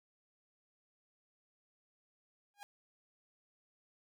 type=tone with exponential growth; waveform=sawtooth; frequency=815 Hz; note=G#5; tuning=33 cents flat; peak=-40 dBFS; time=2.54-2.63 s; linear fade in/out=0 ms; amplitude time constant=18 ms; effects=none